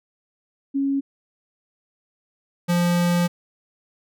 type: tone pair in turn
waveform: sine / square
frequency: 275.8 / 174.45 Hz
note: C#4 / F3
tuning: -9 / -2 cents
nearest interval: minor sixth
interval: 793 cents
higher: first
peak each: -19 / -18 dBFS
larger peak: second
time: 0.74-1.01 / 2.68-3.28 s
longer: second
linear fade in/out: 20 ms
effects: none